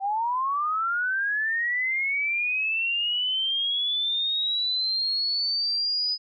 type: linear sweep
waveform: sine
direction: up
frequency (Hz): 765 to 5010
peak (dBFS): -23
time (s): 0-6.18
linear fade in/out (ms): 50
effects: none